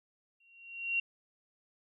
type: tone with exponential growth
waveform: sine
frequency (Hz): 2750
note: F7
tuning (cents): -27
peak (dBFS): -26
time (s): 0.4-1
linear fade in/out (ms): 5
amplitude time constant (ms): 130
effects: none